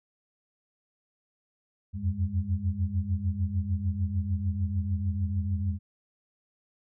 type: tone cluster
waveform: sine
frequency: 82.5 / 89.1 / 95.8 / 202.7 Hz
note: E2 / F2 / G2 / G#3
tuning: +2 / +35 / -39 / -42 cents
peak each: -35 / -29 / -31 / -35 dBFS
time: 1.93-5.79 s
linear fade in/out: 50 ms
effects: none